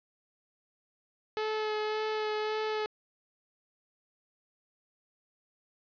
sawtooth tone with vibrato, 430 Hz, A4, 40 cents flat, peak -26 dBFS, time 1.37-2.86 s, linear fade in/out 0 ms, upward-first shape sine, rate 1.8 Hz, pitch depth 14 cents each way, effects resampled to 11025 Hz + 9-bit

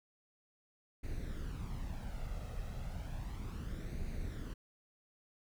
brown noise with flanger, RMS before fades -41 dBFS, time 1.03-4.54 s, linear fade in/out 10 ms, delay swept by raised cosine 0.46 to 1.56 ms, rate 0.33 Hz, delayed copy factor +0.55, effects none

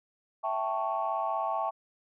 sine chord, A dominant seventh, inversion second, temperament equal, 659.3 / 784 / 880 / 1108.7 Hz, E5 / G5 / A5 / C#6, 0 / 0 / 0 / 0 cents, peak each -33 dBFS, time 0.43-1.71 s, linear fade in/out 20 ms, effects tanh soft clip ceiling -19 dBFS

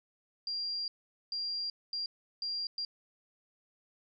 sine tone bursts at uneven times, 4769 Hz, D8, 26 cents sharp, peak -33 dBFS, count 5, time 0.47-0.88 / 1.32-1.7 / 1.93-2.06 / 2.42-2.67 / 2.78-2.85 s, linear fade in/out 2 ms, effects none

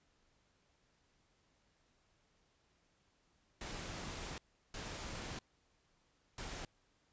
pink noise bursts at uneven times, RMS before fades -45 dBFS, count 3, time 3.61-4.38 / 4.74-5.39 / 6.38-6.65 s, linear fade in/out 2 ms, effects pink hiss -75 dBFS RMS until 7.12 s + resampled to 16000 Hz

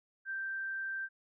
sine tone, 1568 Hz, G6, in tune, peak -35 dBFS, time 0.25-1.09 s, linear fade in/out 50 ms, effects none

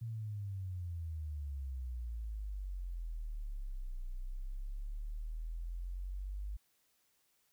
sine exponential two-way sweep, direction down then up, 116.54 to 30 to 51.2 Hz, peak -38 dBFS, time 0.01-6.57 s, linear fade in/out 10 ms, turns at 4.01 s, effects white hiss -75 dBFS RMS until 7.52 s

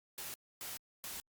white noise bursts, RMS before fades -44 dBFS, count 3, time 0.18-1.2 s, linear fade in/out 0 ms, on 160 ms, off 270 ms, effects Opus 48 kbps

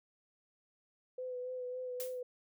sine tone with vibrato, 503 Hz, B4, 32 cents sharp, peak -38 dBFS, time 1.18-2.23 s, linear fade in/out 5 ms, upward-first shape sine, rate 3.6 Hz, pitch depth 24 cents each way
blue noise with exponential decay, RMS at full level -39 dBFS, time 2-2.21 s, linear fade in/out 0 ms, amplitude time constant 45 ms
effects none

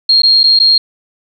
sine tone with dropouts, 4237 Hz, C8, 21 cents sharp, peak -5 dBFS, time 0.09-0.78 s, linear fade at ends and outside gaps 5 ms, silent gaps 0.22-0.233 / 0.433-0.439 / 0.59-0.599 s, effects none

